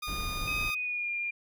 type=tone; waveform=15% pulse; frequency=1223 Hz; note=D#6; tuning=30 cents flat; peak=-28 dBFS; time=0.02-0.75 s; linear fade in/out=10 ms
type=noise; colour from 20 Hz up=brown; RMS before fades=-37 dBFS; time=0.07-0.71 s; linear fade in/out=10 ms
type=tone with pitch glide; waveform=sine; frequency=2528 to 2403 Hz; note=D#7 to D7; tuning=+27 to +39 cents; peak=-30 dBFS; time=0.47-1.31 s; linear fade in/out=10 ms; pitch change=-88 cents; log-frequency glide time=0.65-1.11 s
effects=none